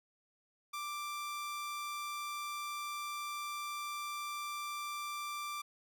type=tone; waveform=sawtooth; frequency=1178 Hz; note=D6; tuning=5 cents sharp; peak=-35 dBFS; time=0.73-5.62 s; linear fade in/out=10 ms; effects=none